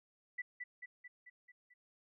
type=tone with echo; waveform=sine; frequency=1975.5 Hz; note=B6; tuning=in tune; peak=-37 dBFS; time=0.38-0.42 s; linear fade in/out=10 ms; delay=220 ms; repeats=6; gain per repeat=-4 dB; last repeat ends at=1.74 s; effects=none